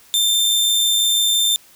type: tone with amplitude modulation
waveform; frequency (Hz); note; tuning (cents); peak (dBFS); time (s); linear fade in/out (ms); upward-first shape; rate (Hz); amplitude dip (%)
sawtooth; 3583; A7; +31; -10; 0.14-1.56; 0; sine; 106; 30
effects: white hiss -49 dBFS RMS until 1.75 s